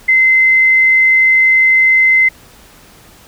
sine tone, 2063 Hz, C7, 25 cents flat, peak -6 dBFS, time 0.08-2.29 s, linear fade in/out 10 ms, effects pink hiss -42 dBFS RMS until 3.27 s

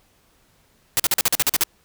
white noise bursts, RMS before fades -18 dBFS, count 10, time 0.97-1.636 s, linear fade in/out 0 ms, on 27 ms, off 44 ms, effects pink hiss -60 dBFS RMS until 1.84 s

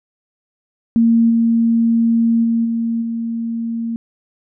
sine tone with level steps, 230 Hz, A#3, 23 cents flat, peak -9 / -11 / -13 / -16 / -19 dBFS, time 0.96-3.96 s, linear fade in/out 0 ms, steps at 1.29 / 2.43 / 2.64 / 3.01 s, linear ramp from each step 20 ms, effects none

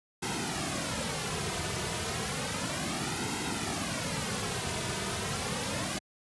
pink noise with flanger, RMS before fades -33 dBFS, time 0.22-5.99 s, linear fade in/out 10 ms, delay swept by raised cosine 1.7 to 3.7 ms, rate 0.32 Hz, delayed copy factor -0.65, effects high-pass 80 Hz 12 dB/octave + resampled to 24000 Hz

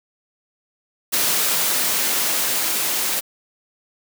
white noise with level ramp, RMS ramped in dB -19 to -22 dBFS, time 1.12-3.21 s, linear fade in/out 20 ms, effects high-pass 200 Hz 12 dB/octave

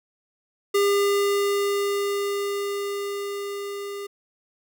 square tone with level ramp, 402.8 Hz, G4, 47 cents sharp, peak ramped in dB -18 to -32 dBFS, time 0.74-4.07 s, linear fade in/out 10 ms, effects none

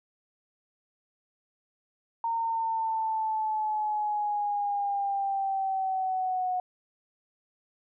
sine linear sweep, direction down, 921 to 730 Hz, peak -26 dBFS, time 2.24-6.6 s, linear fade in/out 2 ms, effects none

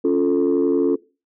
sine chord, Db augmented, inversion none, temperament equal, 277.2 / 349.2 / 440 Hz, Db4 / F4 / A4, 0 / 0 / 0 cents, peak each -18 dBFS, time 0.04-0.96 s, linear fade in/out 10 ms, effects noise-tail reverb RT60 0.3 s tail -19 dB re dry + tanh soft clip ceiling -10 dBFS

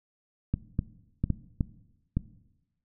clicks, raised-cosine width 5 ms, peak -13 dBFS, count 6, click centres 0.54 / 0.791 / 1.24 / 1.303 / 1.608 / 2.17 s, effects noise-tail reverb RT60 1.0 s tail -18 dB re dry

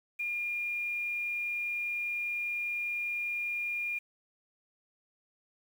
sine tone with quantisation, 2415 Hz, D7, 48 cents sharp, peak -31 dBFS, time 0.19-3.99 s, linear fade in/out 10 ms, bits 9, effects none

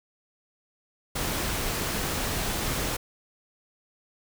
pink noise, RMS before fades -29 dBFS, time 1.15-2.97 s, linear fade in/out 10 ms, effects none

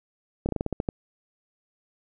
slowing click train, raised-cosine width 2 ms, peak -13 dBFS, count 9, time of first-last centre 0.46-0.888 s, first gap 29 ms, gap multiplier 1.17, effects none

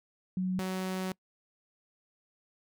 sine / sawtooth tone pair in turn, 185 / 186.93 Hz, F#3 / F#3, 0 / +18 cents, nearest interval unison, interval 18 cents, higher second, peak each -28 dBFS, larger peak neither, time 0.37-0.59 / 0.59-1.12 s, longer second, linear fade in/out 2 ms, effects noise-tail reverb RT60 0.1 s tail -25 dB re dry

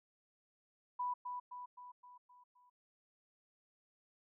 sine tone with echo, 987.8 Hz, B5, in tune, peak -35 dBFS, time 0.99-1.14 s, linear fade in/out 10 ms, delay 260 ms, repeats 6, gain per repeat -5 dB, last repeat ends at 2.7 s, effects none

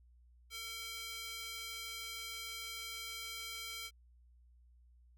square tone with high-pass filter, 453.3 Hz, A#4, 48 cents flat, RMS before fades -45 dBFS, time 0.5-3.91 s, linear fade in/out 50 ms, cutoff 2600 Hz, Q 1.3, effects added 60 Hz sine -61 dBFS peak until 5.17 s

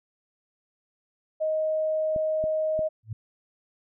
sine tone, 626 Hz, D#5, 10 cents sharp, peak -23 dBFS, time 1.4-2.89 s, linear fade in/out 20 ms
clicks, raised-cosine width 3 ms, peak -24 dBFS, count 3, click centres 2.162 / 2.44 / 2.792 s
sine tone with exponential growth, 110 Hz, A2, in tune, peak -26 dBFS, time 3.03-3.13 s, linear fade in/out 5 ms, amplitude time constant 20 ms
effects none

